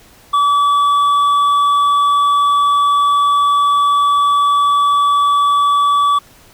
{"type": "tone with hard clipping", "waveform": "triangle", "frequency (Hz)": 1148, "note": "D6", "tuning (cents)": -40, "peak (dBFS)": -11, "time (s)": [0.33, 6.19], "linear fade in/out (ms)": 10, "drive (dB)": 8, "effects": ["pink hiss -45 dBFS RMS until 6.53 s"]}